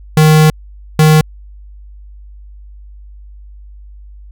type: tone pair in turn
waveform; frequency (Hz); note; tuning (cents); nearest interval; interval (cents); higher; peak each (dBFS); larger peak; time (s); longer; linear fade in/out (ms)
square; 155.2 / 155.2; D#3 / D#3; -4 / -4; unison; 0; neither; -5; neither; 0.17-0.5 / 0.99-1.21; first; 2
effects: added 50 Hz sine -32 dBFS peak until 4.31 s